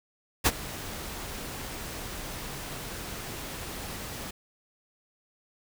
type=noise with ADSR envelope; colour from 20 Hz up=pink; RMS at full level=-19 dBFS; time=0.44-4.31 s; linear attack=25 ms; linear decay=41 ms; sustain=-19 dB; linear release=8 ms; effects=none